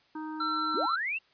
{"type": "harmonic tone", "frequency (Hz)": 311.1, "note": "D#4", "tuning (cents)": 0, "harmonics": [1, 3, 4, 5], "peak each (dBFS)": [-36, -41, -49, -49], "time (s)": [0.15, 0.86], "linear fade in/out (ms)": 5}
{"type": "tone", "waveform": "square", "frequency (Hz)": 1347, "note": "E6", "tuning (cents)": 37, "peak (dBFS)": -29, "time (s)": [0.4, 0.96], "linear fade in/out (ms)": 5}
{"type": "linear sweep", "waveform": "sine", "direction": "up", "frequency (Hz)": [194.4, 2794], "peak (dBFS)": -29, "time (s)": [0.74, 1.19], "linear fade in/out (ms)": 20}
{"effects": ["white hiss -65 dBFS RMS until 1.33 s", "resampled to 11025 Hz"]}